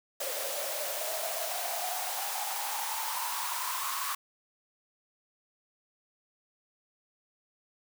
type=noise with high-pass filter sweep; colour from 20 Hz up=white; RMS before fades=-34 dBFS; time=0.2-4.15 s; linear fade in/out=5 ms; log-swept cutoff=530 to 1100 Hz; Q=8.6; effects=none